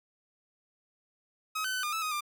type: tone with pitch steps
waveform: sawtooth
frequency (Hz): 1271 / 1521 / 1509 / 1211 / 1309 / 1251 / 1193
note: D#6 / F#6 / F#6 / D#6 / E6 / D#6 / D6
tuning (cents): +36 / +47 / +34 / -47 / -13 / +9 / +27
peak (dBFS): -27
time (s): 1.55-2.208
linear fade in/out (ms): 10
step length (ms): 94
effects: none